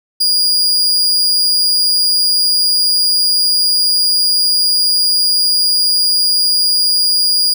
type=tone; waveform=40% pulse; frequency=4857 Hz; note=D#8; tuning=43 cents flat; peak=-9 dBFS; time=0.2-7.54 s; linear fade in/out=10 ms; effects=none